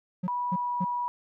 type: tone bursts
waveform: triangle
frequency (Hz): 181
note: F#3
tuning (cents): -38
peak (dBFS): -24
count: 3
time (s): 0.23-0.848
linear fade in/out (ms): 10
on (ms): 46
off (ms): 240
type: tone with pitch glide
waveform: sine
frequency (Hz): 978 to 972.4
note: B5 to B5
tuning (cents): -17 to -27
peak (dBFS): -27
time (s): 0.28-1.08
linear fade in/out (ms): 0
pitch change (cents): -10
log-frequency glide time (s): 0.49-0.79
effects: none